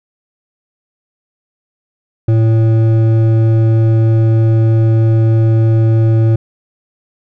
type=tone with hard clipping; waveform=sine; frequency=112.1 Hz; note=A2; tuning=33 cents sharp; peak=-9 dBFS; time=2.28-6.36 s; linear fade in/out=5 ms; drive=9 dB; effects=none